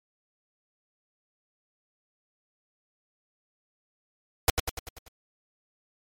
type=noise with echo; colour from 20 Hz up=pink; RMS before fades=-19 dBFS; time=4.48-4.5 s; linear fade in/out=2 ms; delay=97 ms; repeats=6; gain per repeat=-5 dB; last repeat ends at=5.082 s; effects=MP3 64 kbps